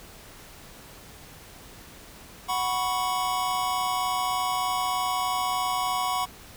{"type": "chord", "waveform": "square", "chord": "F# suspended fourth", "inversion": "none", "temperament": "just", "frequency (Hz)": [740, 986.7, 1110], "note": ["F#5", "B5", "C#6"], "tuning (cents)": [0, -2, 2], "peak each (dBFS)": -30, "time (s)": [2.48, 6.26], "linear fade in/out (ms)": 20, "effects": ["pink hiss -47 dBFS RMS until 6.56 s"]}